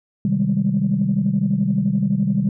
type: chord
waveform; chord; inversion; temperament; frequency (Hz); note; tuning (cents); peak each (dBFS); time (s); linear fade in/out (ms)
sine; Ab major seventh; first; equal; 130.81 / 155.56 / 196 / 207.7; C3 / Eb3 / G3 / Ab3; 0 / 0 / 0 / 0; -24 / -23 / -18 / -23; 0.25-2.49; 2
effects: tanh soft clip ceiling -8 dBFS